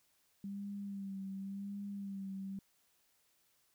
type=tone with vibrato; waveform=sine; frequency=197.3 Hz; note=G3; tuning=11 cents sharp; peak=-40 dBFS; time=0.44-2.59 s; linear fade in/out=2 ms; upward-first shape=sine; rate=0.91 Hz; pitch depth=38 cents each way; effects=white hiss -74 dBFS RMS until 3.74 s